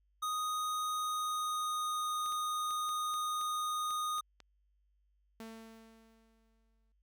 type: tone with pitch glide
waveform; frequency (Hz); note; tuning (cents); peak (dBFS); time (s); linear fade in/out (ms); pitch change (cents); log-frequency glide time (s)
square; 1244 to 1234.7; D#6 to D#6; -1 to -14; -34; 0.22-4.21; 10; -13; 0.94-2.16
type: clicks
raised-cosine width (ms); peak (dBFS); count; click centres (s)
0.2; -35; 9; 2.261 / 2.323 / 2.708 / 2.891 / 3.14 / 3.413 / 3.907 / 4.183 / 4.403
type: tone with exponential decay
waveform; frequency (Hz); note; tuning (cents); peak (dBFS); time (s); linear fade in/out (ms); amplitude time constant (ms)
sawtooth; 224.3; A3; +34; -40; 5.4-6.92; 2; 330
effects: added 50 Hz sine -70 dBFS peak until 7.02 s